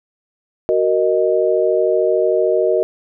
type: chord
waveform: sine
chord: D# minor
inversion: first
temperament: just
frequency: 373.4 / 466.7 / 622.3 Hz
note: F#4 / A#4 / D#5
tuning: +16 / +2 / 0 cents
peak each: -17 dBFS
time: 0.69-2.83 s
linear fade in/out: 0 ms
effects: none